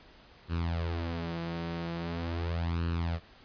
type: tone with flanger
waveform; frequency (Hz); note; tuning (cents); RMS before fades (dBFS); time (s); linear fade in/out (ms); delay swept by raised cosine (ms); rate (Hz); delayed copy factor
sawtooth; 84.2; E2; +37; -33; 0.48-3.2; 50; 0.7 to 6.6; 0.42; +0.75
effects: pink hiss -56 dBFS RMS until 3.44 s + resampled to 11025 Hz